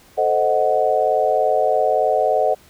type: chord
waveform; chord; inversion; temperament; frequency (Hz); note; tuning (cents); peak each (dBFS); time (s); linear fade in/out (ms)
sine; A diminished seventh; none; equal; 440 / 523.3 / 622.3 / 740; A4 / C5 / Eb5 / Gb5; 0 / 0 / 0 / 0; -22 / -21 / -19 / -19; 0.17-2.55; 20
effects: pink hiss -50 dBFS RMS until 2.69 s